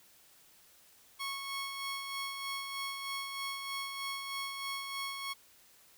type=tone with tremolo; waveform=15% pulse; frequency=1100 Hz; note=C#6; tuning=14 cents flat; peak=-29 dBFS; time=1.19-5.34 s; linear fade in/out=20 ms; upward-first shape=sine; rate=3.2 Hz; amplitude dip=40%; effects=white hiss -62 dBFS RMS until 5.97 s